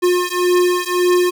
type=beating tone pair; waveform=square; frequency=356.8 / 358.6 Hz; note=F4 / F4; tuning=+37 / +46 cents; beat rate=1.8 Hz; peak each=-17 dBFS; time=0.02-1.31 s; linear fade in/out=20 ms; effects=none